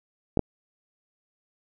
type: clicks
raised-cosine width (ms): 2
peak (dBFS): -8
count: 2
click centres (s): 0.373 / 0.393
effects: none